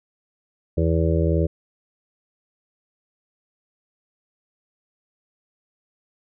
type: harmonic tone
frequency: 81.9 Hz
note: E2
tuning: 11 cents flat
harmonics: 1 / 2 / 4 / 5 / 6 / 7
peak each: -20 / -23 / -26 / -27 / -28 / -28 dBFS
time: 0.77-1.47 s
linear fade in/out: 10 ms
effects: none